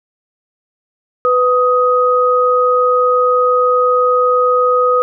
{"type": "tone pair together", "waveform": "sine", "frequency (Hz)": [498.6, 1253], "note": ["B4", "D#6"], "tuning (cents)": [16, 12], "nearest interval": "octave + major third", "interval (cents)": 1596, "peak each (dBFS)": -12, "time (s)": [1.25, 5.02], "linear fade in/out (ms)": 0, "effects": []}